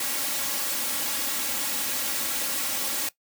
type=noise with comb filter; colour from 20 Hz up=white; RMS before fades=-28 dBFS; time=0-3.09 s; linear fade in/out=5 ms; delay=3.6 ms; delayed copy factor=+0.75; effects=noise-tail reverb RT60 0.1 s tail -18 dB re dry + high-pass 100 Hz 12 dB/octave